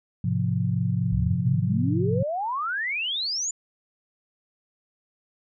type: chord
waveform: sine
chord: F minor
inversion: first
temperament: equal with one note detuned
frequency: 106.5 / 130.81 / 174.61 Hz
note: Ab2 / C3 / F3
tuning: +44 / 0 / 0 cents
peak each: -26 dBFS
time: 0.24-2.23 s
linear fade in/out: 5 ms
type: exponential sweep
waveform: sine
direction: up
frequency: 61 to 7180 Hz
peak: -25 dBFS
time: 1.12-3.51 s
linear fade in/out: 5 ms
effects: none